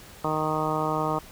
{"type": "harmonic tone", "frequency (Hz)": 155.2, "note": "D#3", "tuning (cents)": -4, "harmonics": [1, 2, 3, 4, 5, 6, 7, 8], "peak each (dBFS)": [-32, -32, -32, -32, -32, -32, -32, -32], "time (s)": [0.24, 1.19], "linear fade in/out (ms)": 5, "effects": ["pink hiss -47 dBFS RMS until 1.31 s"]}